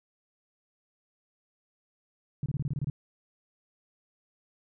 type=tone bursts; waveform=sine; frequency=141.1 Hz; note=C#3; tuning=31 cents sharp; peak=-27 dBFS; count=9; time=2.43-2.9 s; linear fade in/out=2 ms; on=30 ms; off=25 ms; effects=none